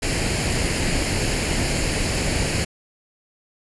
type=noise with comb filter; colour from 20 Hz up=pink; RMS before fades=-22 dBFS; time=0.02-2.65 s; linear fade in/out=10 ms; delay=0.42 ms; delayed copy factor=+0.55; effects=resampled to 24000 Hz